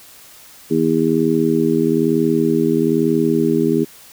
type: harmonic tone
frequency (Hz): 81.1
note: E2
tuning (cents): -28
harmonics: 2 / 3 / 4 / 5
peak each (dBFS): -22 / -18 / -18 / -18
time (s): 0.7-3.85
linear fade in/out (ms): 20
effects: white hiss -43 dBFS RMS until 4.12 s